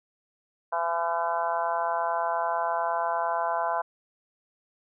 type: harmonic tone with a mistuned harmonic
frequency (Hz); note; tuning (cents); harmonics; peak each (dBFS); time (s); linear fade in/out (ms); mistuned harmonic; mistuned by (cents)
168.7; E3; +40; 3 / 4 / 5 / 6 / 7 / 8 / 9; -39 / -29 / -31 / -29 / -40 / -37 / -38; 0.72-3.82; 10; 8; +18
effects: none